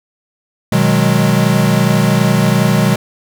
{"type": "chord", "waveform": "square", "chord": "G# minor seventh", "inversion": "first", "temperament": "equal", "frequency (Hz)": [123.47, 155.56, 185, 207.7], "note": ["B2", "D#3", "F#3", "G#3"], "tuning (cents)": [0, 0, 0, 0], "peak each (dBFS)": -16, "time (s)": [0.72, 2.96], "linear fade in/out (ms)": 5, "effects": []}